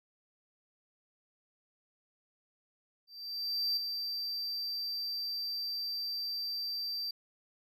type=tone with ADSR envelope; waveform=triangle; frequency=4682 Hz; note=D8; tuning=6 cents flat; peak=-27 dBFS; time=3.07-7.11 s; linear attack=700 ms; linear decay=5 ms; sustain=-6 dB; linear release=5 ms; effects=none